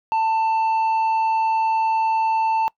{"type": "tone with tanh clipping", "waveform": "sine", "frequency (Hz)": 890, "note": "A5", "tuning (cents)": 20, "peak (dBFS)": -18, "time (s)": [0.12, 2.68], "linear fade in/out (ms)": 0, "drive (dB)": 5, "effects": ["noise-tail reverb RT60 0.1 s tail -23 dB re dry"]}